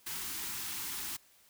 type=band-stop noise; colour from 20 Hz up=white; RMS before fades=-39 dBFS; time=0.06-1.17 s; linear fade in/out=10 ms; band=400 to 800 Hz; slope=48 dB/octave; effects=white hiss -64 dBFS RMS until 1.49 s